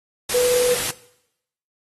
sine tone in noise, 493.9 Hz, B4, in tune, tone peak -15 dBFS, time 0.34-0.75 s, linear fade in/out 5 ms, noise white, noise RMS -24 dBFS, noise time 0.29-0.91 s, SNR +6 dB, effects noise-tail reverb RT60 0.8 s tail -19 dB re dry + AAC 32 kbps

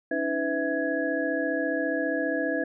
sine tone cluster, 282.7 / 317.5 / 502 / 656 / 1671 Hz, C#4 / D#4 / B4 / E5 / G#6, +34 / +35 / +28 / -9 / +10 cents, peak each -31 dBFS, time 0.11-2.64 s, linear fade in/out 5 ms, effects none

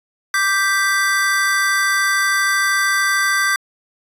square chord, G major, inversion second, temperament equal, 1174.7 / 1568 / 1975.5 Hz, D6 / G6 / B6, 0 / 0 / 0 cents, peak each -22 / -18 / -21 dBFS, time 0.34-3.56 s, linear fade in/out 2 ms, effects resampled to 32000 Hz

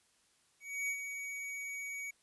square tone with ADSR envelope, 2254 Hz, C#7, 28 cents sharp, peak -33 dBFS, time 0.6-2.11 s, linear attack 290 ms, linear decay 73 ms, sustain -7 dB, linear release 9 ms, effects white hiss -71 dBFS RMS until 2.22 s + resampled to 24000 Hz

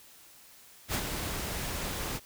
pink noise with ADSR envelope, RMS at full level -29 dBFS, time 0.88-2.2 s, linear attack 62 ms, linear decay 68 ms, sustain -6 dB, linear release 38 ms, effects white hiss -55 dBFS RMS until 2.25 s

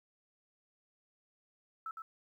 sine tone with echo, 1317 Hz, E6, 2 cents flat, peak -38 dBFS, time 1.86-1.91 s, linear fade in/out 2 ms, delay 110 ms, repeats 1, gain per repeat -4 dB, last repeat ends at 2.02 s, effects 12-bit

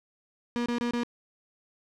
35% pulse tone bursts, 239.2 Hz, A#3, 45 cents sharp, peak -25 dBFS, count 4, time 0.56-1.034 s, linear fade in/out 0 ms, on 99 ms, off 26 ms, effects low-pass 5000 Hz 12 dB/octave + 10-bit

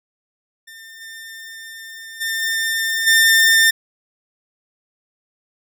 sawtooth tone with level steps, 1802 Hz, A6, 41 cents sharp, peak -34 / -30 / -17 / -15 / -7 dBFS, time 0.67-3.71 s, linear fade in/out 10 ms, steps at 1 / 2.2 / 2.41 / 3.06 s, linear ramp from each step 20 ms, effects none

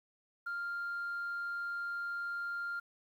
sine tone, 1396.9 Hz, F6, in tune, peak -34 dBFS, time 0.46-2.8 s, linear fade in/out 10 ms, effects tanh soft clip ceiling -33 dBFS + 11-bit

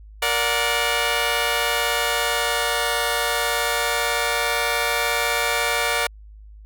10% pulse chord, Bb augmented, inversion none, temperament just, 466.2 / 582.7 / 728.4 Hz, Bb4 / D5 / F#5, 0 / -14 / -27 cents, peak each -16 dBFS, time 0.22-6.07 s, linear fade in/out 5 ms, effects added 52 Hz sine -40 dBFS peak until 6.65 s

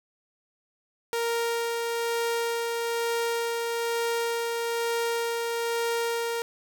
sawtooth tone with tremolo, 465.8 Hz, A#4, 1 cent flat, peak -21 dBFS, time 1.13-6.42 s, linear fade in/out 0 ms, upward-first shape sine, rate 1.1 Hz, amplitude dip 25%, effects none

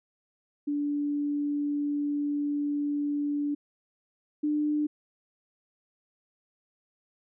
sine tone pair in turn, 290.5 / 298.7 Hz, D4 / D4, -19 / +29 cents, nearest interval unison, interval 48 cents, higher second, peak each -26 / -24 dBFS, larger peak second, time 0.67-3.55 / 4.43-4.87 s, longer first, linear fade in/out 10 ms, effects none

